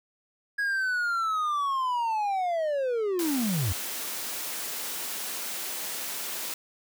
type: linear sweep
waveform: triangle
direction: down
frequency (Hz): 1661.2 to 79.5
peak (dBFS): -23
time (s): 0.58-3.73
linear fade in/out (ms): 10
type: high-pass noise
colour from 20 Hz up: white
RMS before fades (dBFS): -34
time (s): 3.19-6.54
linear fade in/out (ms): 2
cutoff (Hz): 230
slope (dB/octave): 12
effects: none